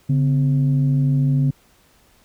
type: tone pair together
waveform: sine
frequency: 141.69 / 255.1 Hz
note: C#3 / C4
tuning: +38 / -44 cents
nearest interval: minor seventh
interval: 1018 cents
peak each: -14 / -22 dBFS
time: 0.09-1.51 s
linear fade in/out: 10 ms
effects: tanh soft clip ceiling -9 dBFS + pink hiss -56 dBFS RMS until 2.24 s